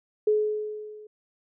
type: tone with level ramp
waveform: sine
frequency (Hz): 425.2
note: G#4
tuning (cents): +41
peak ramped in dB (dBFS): -17 to -43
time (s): 0.27-1.07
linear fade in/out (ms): 5
effects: none